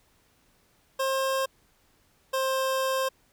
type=tone pair in turn; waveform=25% pulse; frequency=533 / 528.1 Hz; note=C5 / C5; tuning=+32 / +16 cents; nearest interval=unison; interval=16 cents; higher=first; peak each=-21 dBFS; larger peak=neither; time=0.99-1.46 / 2.33-3.09 s; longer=second; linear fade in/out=10 ms; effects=pink hiss -65 dBFS RMS until 3.32 s